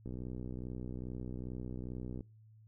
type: click train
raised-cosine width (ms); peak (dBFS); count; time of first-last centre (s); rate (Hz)
3; -30; 135; 0.06-2.207; 62.4
effects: noise-tail reverb RT60 0.3 s tail -24 dB re dry + added 109 Hz sine -57 dBFS peak until 2.67 s